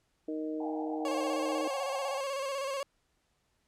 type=harmonic tone; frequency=155.56 Hz; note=D#3; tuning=in tune; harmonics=2 / 3 / 4; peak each=-34 / -39 / -43 dBFS; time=0.28-1.68 s; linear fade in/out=5 ms
type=band-pass noise; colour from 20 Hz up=pink; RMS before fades=-41 dBFS; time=0.6-2.21 s; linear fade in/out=5 ms; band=720 to 830 Hz; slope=96 dB/octave
type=tone with vibrato; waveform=30% pulse; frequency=547 Hz; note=C#5; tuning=23 cents flat; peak=-30 dBFS; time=1.05-2.83 s; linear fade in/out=2 ms; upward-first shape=square; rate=16 Hz; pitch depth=44 cents each way
effects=pink hiss -75 dBFS RMS until 3.67 s + low-pass 10000 Hz 12 dB/octave